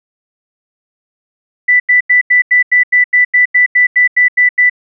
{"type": "tone bursts", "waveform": "sine", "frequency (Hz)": 1981, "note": "B6", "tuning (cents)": 5, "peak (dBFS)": -5, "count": 15, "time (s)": [1.68, 4.698], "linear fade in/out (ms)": 10, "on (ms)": 120, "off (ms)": 87, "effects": []}